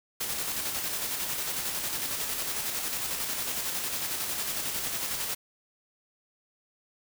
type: noise with tremolo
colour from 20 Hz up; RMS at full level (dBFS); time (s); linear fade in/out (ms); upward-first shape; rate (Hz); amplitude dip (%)
white; -31; 0.2-5.35; 10; square; 11; 30
effects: none